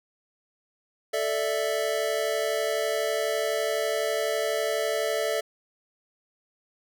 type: chord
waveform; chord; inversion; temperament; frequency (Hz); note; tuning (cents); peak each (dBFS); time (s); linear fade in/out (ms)
square; A suspended fourth; none; equal; 440 / 587.3 / 659.3; A4 / D5 / E5; 0 / 0 / 0; -30; 1.13-5.41; 10
effects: none